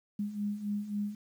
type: beating tone pair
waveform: sine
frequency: 203.3 / 207 Hz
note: G#3 / G#3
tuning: -37 / -5 cents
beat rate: 3.7 Hz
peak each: -38 / -33 dBFS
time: 0.19-1.15 s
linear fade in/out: 5 ms
effects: 10-bit